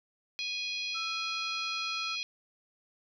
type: harmonic tone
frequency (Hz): 829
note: G#5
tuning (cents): -3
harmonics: 3 / 4 / 5 / 6 / 7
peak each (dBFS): -36 / -39 / -38 / -45 / -49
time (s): 0.39-2.23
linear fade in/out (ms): 0
type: tone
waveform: triangle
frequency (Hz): 1325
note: E6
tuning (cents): +9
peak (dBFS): -37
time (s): 0.94-2.16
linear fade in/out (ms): 20
effects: none